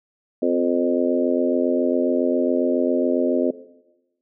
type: harmonic tone with a mistuned harmonic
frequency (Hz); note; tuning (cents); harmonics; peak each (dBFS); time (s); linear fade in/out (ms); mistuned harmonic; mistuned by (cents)
87.3; F2; 0; 3 / 4 / 5 / 6 / 7; -22 / -23 / -24 / -25 / -25; 0.42-3.51; 5; 3; -22
effects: noise-tail reverb RT60 1.0 s tail -17 dB re dry